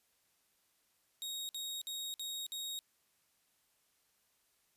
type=tone bursts; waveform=sawtooth; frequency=3762 Hz; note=A#7; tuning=15 cents sharp; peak=-36 dBFS; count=5; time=1.22-2.79 s; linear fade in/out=0 ms; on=270 ms; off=55 ms; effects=white hiss -75 dBFS RMS until 4.76 s + resampled to 32000 Hz